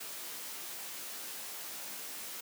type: noise with comb filter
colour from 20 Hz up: white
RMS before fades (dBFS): -43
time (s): 0-2.41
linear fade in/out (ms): 10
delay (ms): 16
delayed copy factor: -0.55
effects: high-pass 200 Hz 12 dB/octave